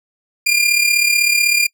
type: tone with amplitude modulation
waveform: sawtooth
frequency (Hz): 2400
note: D7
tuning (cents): +37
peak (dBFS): -6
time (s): 0.46-1.67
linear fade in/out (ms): 10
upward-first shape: sine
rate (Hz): 36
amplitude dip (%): 60
effects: noise-tail reverb RT60 0.1 s tail -24 dB re dry